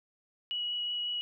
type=tone with vibrato; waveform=sine; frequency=2921 Hz; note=F#7; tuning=23 cents flat; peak=-31 dBFS; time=0.51-1.21 s; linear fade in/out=0 ms; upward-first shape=triangle; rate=5.5 Hz; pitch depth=9 cents each way; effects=none